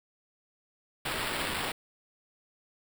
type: noise with sample-and-hold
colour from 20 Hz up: blue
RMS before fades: -33 dBFS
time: 1.05-1.72 s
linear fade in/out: 5 ms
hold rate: 6300 Hz
effects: none